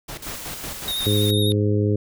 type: noise with tremolo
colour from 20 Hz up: pink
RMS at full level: -33 dBFS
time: 0.08-1.07 s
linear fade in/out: 10 ms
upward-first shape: square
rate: 5.4 Hz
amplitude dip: 75%
type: noise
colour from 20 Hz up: white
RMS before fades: -35 dBFS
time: 0.22-1.31 s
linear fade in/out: 5 ms
type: tone with vibrato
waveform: square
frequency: 3712 Hz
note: A#7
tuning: 8 cents flat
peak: -24 dBFS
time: 0.88-1.52 s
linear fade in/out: 0 ms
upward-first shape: square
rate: 12 Hz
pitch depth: 27 cents each way
type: harmonic tone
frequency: 103.83 Hz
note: G#2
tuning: in tune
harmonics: 1 / 2 / 3 / 4 / 5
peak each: -19 / -26 / -25 / -24 / -31 dBFS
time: 1.06-1.96 s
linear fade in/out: 5 ms
effects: none